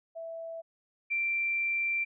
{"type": "tone pair in turn", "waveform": "sine", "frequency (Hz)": [659.3, 2355], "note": ["E5", "D7"], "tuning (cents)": [0, 4], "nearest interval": "octave + minor seventh", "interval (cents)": 2204, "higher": "second", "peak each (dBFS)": [-37, -27], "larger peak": "second", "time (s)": [[0.15, 0.62], [1.1, 2.05]], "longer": "second", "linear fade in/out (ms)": 20, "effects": []}